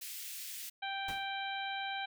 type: high-pass noise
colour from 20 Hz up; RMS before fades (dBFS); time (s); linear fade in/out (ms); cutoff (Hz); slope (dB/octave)
white; -44; 0.01-0.7; 10; 2000; 24
type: harmonic tone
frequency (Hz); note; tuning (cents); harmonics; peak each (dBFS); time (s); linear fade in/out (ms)
784; G5; 0; 1 / 2 / 3 / 4 / 5; -39 / -42 / -44 / -45 / -46; 0.82-2.06; 10
type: noise with exponential decay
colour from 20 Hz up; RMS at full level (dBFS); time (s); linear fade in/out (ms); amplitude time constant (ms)
pink; -42; 1.08-1.32; 5; 51
effects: none